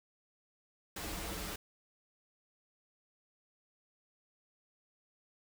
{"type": "noise with comb filter", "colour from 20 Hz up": "pink", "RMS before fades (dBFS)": -41, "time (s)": [0.96, 1.56], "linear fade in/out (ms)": 5, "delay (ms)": 7.9, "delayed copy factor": -1, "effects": []}